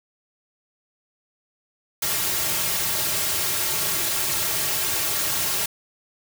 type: noise with comb filter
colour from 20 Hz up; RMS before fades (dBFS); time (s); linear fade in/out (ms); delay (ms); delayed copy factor
white; -24; 2.02-5.66; 5; 4; -0.85
effects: none